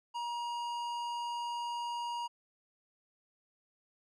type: tone with tanh clipping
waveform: triangle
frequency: 950 Hz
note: A#5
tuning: 33 cents sharp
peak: -37 dBFS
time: 0.14-2.28 s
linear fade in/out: 20 ms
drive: 18 dB
effects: none